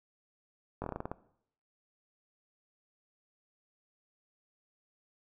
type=slowing click train; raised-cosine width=1 ms; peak=-22 dBFS; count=9; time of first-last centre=0.82-1.115 s; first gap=20 ms; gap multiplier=1.17; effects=noise-tail reverb RT60 0.7 s tail -18 dB re dry